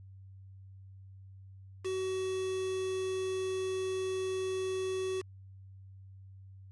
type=tone with quantisation; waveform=triangle; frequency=376.8 Hz; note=F#4; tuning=32 cents sharp; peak=-30 dBFS; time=1.84-5.22 s; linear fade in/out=20 ms; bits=7; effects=added 96 Hz sine -49 dBFS peak until 6.71 s + resampled to 22050 Hz